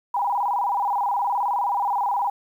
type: tone with vibrato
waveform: sine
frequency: 886 Hz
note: A5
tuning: 12 cents sharp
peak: -20 dBFS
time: 0.14-2.3 s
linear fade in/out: 5 ms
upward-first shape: square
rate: 19 Hz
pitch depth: 160 cents each way
effects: 9-bit